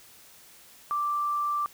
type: tone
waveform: sine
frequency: 1174.7 Hz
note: D6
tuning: in tune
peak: -25 dBFS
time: 0.91-1.66 s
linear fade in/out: 0 ms
effects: white hiss -53 dBFS RMS until 1.73 s